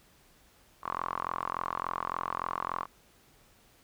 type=tone with band-pass filter; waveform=sawtooth; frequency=43.5 Hz; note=F1; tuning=6 cents flat; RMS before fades=-35 dBFS; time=0.82-2.87 s; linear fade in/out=50 ms; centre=1100 Hz; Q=8.3; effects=pink hiss -62 dBFS RMS until 3.83 s